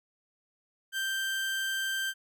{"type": "tone", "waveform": "30% pulse", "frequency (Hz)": 1568, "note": "G6", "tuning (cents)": 0, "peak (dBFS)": -27, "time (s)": [0.92, 2.14], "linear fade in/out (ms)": 50, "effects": []}